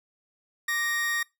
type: tone pair together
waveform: 40% pulse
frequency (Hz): 1174.7 / 1864.7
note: D6 / A#6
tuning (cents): 0 / 0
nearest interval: minor sixth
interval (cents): 800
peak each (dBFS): -35 / -25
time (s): 0.68-1.23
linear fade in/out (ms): 5
effects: noise-tail reverb RT60 0.2 s tail -23 dB re dry